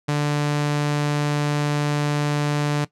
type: tone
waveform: sawtooth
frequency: 147 Hz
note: D3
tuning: 2 cents sharp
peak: -15 dBFS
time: 0.08-2.85 s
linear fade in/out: 10 ms
effects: noise-tail reverb RT60 0.1 s tail -17 dB re dry + low-pass 8000 Hz 12 dB/octave